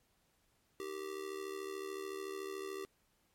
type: tone with amplitude modulation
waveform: square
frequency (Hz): 389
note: G4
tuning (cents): -13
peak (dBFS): -38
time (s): 0.8-2.85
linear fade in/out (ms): 0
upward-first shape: sine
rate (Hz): 73.7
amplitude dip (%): 75
effects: pink hiss -75 dBFS RMS until 3.34 s + MP3 64 kbps